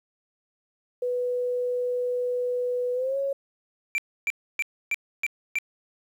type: tone with pitch glide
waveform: sine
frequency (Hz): 493.9 to 551.2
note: B4 to C#5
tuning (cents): 0 to -10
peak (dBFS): -24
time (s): 1.02-3.33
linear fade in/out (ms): 5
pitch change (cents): +190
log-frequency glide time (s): 2.94-3.17
type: tone bursts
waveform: triangle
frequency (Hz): 2349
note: D7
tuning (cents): 0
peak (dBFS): -21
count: 6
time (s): 3.95-5.586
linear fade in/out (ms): 0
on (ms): 31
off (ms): 290
effects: 10-bit